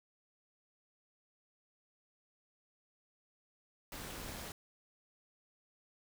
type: noise with amplitude modulation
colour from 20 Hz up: pink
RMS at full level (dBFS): -42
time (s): 3.92-4.52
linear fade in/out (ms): 2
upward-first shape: sine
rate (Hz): 226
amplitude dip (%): 75
effects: none